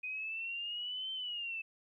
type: exponential two-way sweep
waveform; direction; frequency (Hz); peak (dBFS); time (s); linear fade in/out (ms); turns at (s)
sine; up then down; 2489 to 3109 to 2617; -37; 0.03-1.62; 10; 1.12
effects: 13-bit